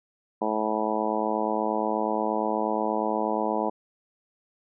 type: harmonic tone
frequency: 108.4 Hz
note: A2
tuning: 25 cents flat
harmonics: 2 / 3 / 4 / 5 / 6 / 7 / 8 / 9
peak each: -32 / -32 / -32 / -32 / -32 / -32 / -32 / -32 dBFS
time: 0.41-3.7 s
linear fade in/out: 10 ms
effects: none